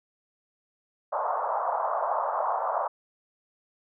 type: band-pass noise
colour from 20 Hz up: pink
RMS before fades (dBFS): -28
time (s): 1.12-2.88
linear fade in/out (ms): 10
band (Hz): 590 to 1200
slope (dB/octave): 48
effects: none

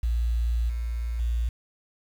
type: tone with level steps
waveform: sine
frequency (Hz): 58.2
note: A#1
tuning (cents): -2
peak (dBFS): -21 / -26 / -22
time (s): 0.03-1.49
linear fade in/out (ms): 5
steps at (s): 0.69 / 1.19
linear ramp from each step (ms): 10
effects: tanh soft clip ceiling -17 dBFS + 8-bit

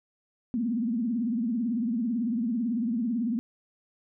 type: tone with vibrato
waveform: sine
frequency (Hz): 233.1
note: A#3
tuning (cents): 0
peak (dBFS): -25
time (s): 0.54-3.39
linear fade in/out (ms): 0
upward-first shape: triangle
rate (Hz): 18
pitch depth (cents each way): 190
effects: none

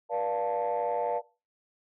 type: chord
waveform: sine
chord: B half-diminished seventh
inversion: none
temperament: equal with one note detuned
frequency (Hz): 483.2 / 587.3 / 698.5 / 880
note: B4 / D5 / F5 / A5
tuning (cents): -38 / 0 / 0 / 0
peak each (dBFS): -31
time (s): 0.09-1.22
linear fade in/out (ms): 50
effects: noise-tail reverb RT60 0.3 s tail -19 dB re dry + tanh soft clip ceiling -21 dBFS

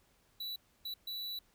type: tone bursts at uneven times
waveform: square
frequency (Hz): 3948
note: B7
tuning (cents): -1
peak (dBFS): -39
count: 3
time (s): 0.4-0.56 / 0.85-0.94 / 1.07-1.39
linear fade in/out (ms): 5
effects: pink hiss -70 dBFS RMS until 1.54 s

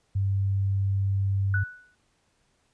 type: tone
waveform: sine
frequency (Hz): 98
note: G2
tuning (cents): 0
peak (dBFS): -22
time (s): 0.15-1.64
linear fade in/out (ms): 10
type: tone with exponential decay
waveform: sine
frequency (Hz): 1480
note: F#6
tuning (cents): 0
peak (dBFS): -24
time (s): 1.54-1.95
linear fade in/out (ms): 2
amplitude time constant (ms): 87
effects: pink hiss -69 dBFS RMS until 2.73 s + resampled to 22050 Hz

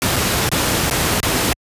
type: noise with dropouts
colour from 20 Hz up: pink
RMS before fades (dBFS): -17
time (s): 0.02-1.53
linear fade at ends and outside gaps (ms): 0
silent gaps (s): 0.16-0.164 / 0.49-0.516 / 0.899-0.91 / 1.202-1.23
effects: high-pass 60 Hz 12 dB/octave + resampled to 32000 Hz

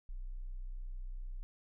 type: tone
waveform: sine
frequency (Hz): 31.19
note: B0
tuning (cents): +18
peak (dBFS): -39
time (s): 0.09-1.43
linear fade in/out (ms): 0
effects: none

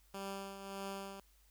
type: tone with tremolo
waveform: 10% pulse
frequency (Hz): 196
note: G3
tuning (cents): 0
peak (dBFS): -32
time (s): 0.14-1.2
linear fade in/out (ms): 2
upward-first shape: triangle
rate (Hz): 1.7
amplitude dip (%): 60
effects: added 50 Hz sine -66 dBFS peak until 1.5 s + white hiss -71 dBFS RMS until 1.5 s

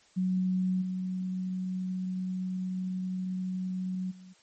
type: tone with level steps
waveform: sine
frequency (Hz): 185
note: F#3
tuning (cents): 0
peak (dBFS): -25 / -30 / -47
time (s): 0.16-4.34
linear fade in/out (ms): 20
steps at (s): 0.81 / 4.1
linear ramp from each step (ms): 20
effects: white hiss -62 dBFS RMS until 4.42 s + MP3 32 kbps

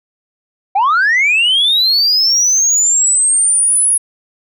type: linear sweep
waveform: sine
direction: up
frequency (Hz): 740 to 10548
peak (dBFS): -7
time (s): 0.75-3.98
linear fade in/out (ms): 10
effects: tanh soft clip ceiling -7 dBFS

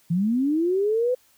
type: linear sweep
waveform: sine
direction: up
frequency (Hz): 160 to 511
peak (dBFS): -19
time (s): 0.1-1.15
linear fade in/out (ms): 10
effects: white hiss -60 dBFS RMS until 1.37 s

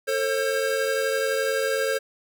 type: tone cluster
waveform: square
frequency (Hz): 446.8 / 538 / 1602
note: A4 / C5 / G6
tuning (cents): +27 / +48 / +37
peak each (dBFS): -27 / -26 / -31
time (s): 0.07-1.99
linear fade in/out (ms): 20
effects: none

